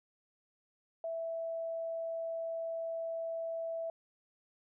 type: tone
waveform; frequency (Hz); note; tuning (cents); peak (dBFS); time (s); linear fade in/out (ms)
sine; 659.3; E5; 0; -35; 1.04-3.9; 2
effects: none